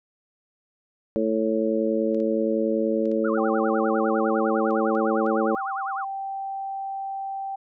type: harmonic tone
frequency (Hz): 110.6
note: A2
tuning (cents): +9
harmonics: 2 / 3 / 4 / 5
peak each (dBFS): -26 / -26 / -26 / -26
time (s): 1.16-5.55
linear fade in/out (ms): 0
type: clicks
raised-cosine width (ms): 0.2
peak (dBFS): -33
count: 7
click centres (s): 2.146 / 2.202 / 3.056 / 3.116 / 4.708 / 4.951 / 5.264
type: tone with vibrato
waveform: sine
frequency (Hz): 1235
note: D#6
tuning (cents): -13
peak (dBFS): -29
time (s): 3.24-6.05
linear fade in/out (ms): 10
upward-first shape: sine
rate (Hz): 9.9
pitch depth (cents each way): 290
type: tone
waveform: sine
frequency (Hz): 781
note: G5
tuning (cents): -7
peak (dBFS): -28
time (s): 3.37-7.56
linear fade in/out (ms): 10
effects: none